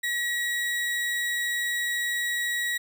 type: tone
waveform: 35% pulse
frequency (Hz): 1914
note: A#6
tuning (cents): +45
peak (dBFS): -24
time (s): 0.03-2.78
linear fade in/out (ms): 10
effects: none